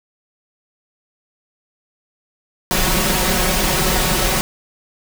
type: noise with comb filter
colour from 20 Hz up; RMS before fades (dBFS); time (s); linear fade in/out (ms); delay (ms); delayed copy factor
pink; -17; 2.71-4.41; 0; 5.4; +0.85
effects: none